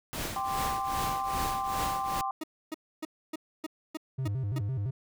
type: noise with tremolo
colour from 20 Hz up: pink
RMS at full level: -33 dBFS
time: 0.13-2.21 s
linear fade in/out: 0 ms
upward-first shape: triangle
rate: 2.5 Hz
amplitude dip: 90%
type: chord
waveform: sine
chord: G suspended fourth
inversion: none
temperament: just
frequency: 784 / 1045.3 / 1176 Hz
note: G5 / C6 / D6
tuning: 0 / -2 / +2 cents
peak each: -32 / -34 / -36 dBFS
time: 0.36-2.31 s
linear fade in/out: 2 ms
type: tone bursts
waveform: 40% pulse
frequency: 313.9 Hz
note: D#4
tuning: 15 cents sharp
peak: -32 dBFS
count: 8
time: 2.41-4.586 s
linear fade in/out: 5 ms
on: 27 ms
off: 280 ms
type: tone with vibrato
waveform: triangle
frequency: 115.6 Hz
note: A#2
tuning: 14 cents flat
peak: -27 dBFS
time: 4.18-4.91 s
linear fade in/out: 10 ms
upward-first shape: square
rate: 5.9 Hz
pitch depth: 230 cents each way
effects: none